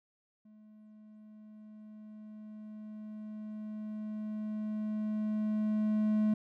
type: tone with level ramp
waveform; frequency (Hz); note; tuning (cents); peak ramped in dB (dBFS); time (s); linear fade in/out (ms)
triangle; 213.9; A3; -49; -53 to -23; 0.45-6.34; 5
effects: none